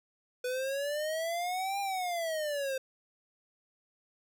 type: exponential two-way sweep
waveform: square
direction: up then down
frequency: 493.9 to 805 to 521 Hz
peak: -32 dBFS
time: 0.44-2.78 s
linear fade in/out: 5 ms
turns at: 1.8 s
effects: none